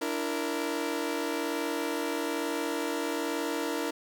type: tone cluster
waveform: sawtooth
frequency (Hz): 291.7 / 332.8 / 465.9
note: D4 / E4 / A#4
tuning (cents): -12 / +17 / -1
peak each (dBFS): -30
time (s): 0.01-3.91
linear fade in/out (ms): 10
effects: none